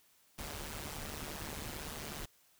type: noise with amplitude modulation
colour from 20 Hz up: pink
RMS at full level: -40 dBFS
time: 0.38-2.26 s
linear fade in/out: 10 ms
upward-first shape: sine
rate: 149 Hz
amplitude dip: 75%
effects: white hiss -68 dBFS RMS until 2.59 s